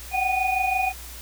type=tone cluster; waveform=sine; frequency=741 / 767 / 2464 Hz; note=F#5 / G5 / D#7; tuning=+2 / -38 / -17 cents; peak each=-25 dBFS; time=0.11-0.93 s; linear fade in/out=50 ms; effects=added 60 Hz sine -40 dBFS peak until 1.21 s + white hiss -41 dBFS RMS until 1.21 s